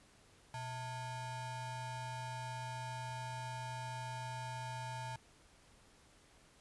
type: ring-modulated tone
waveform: square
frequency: 386 Hz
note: G4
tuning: 27 cents flat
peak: -39 dBFS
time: 0.54-5.16 s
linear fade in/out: 2 ms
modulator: 509 Hz
effects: pink hiss -65 dBFS RMS until 6.6 s + resampled to 24000 Hz